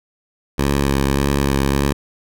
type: tone with vibrato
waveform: 10% pulse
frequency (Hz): 69.3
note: C#2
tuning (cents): 0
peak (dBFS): -7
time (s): 0.58-1.93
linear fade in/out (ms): 10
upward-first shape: sine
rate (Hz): 1.7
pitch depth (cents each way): 25
effects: none